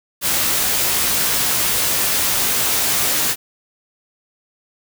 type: noise with comb filter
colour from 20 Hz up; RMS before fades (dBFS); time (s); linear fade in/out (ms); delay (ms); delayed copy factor
white; -18; 0.21-3.36; 50; 16; +0.6
effects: none